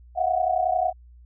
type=tone cluster; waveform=sine; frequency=644 / 719 / 750 Hz; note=E5 / F#5 / F#5; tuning=-41 / -50 / +23 cents; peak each=-26 / -23 / -25 dBFS; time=0.15-0.93 s; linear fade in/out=50 ms; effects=added 60 Hz sine -46 dBFS peak until 1.25 s